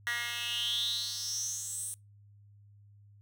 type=tone with high-pass filter sweep; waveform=10% pulse; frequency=238 Hz; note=A#3; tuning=36 cents sharp; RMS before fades=-35 dBFS; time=0.07-1.94 s; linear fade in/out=0 ms; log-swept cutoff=1900 to 9200 Hz; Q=7.6; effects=noise-tail reverb RT60 0.2 s tail -24 dB re dry + added 102 Hz sine -55 dBFS peak until 3.21 s